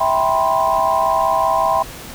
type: chord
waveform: sine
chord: C major seventh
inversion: first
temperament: just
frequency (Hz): 654.1 / 784.9 / 981.1 / 1046.5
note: E5 / G5 / B5 / C6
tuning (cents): -14 / +2 / -12 / 0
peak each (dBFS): -19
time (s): 0-1.83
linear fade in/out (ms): 10
effects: pink hiss -34 dBFS RMS until 2.14 s